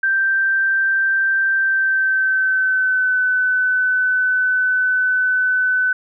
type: tone with pitch glide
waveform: sine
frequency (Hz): 1568 to 1507.6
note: G6 to F#6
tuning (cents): 0 to +32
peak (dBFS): -14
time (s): 0.03-5.93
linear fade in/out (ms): 5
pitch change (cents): -68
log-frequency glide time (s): 1.56-3.2
effects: none